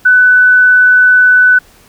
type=tone; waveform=sine; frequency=1497 Hz; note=F#6; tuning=20 cents sharp; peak=-3 dBFS; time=0.05-1.59 s; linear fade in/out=10 ms; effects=pink hiss -44 dBFS RMS until 1.88 s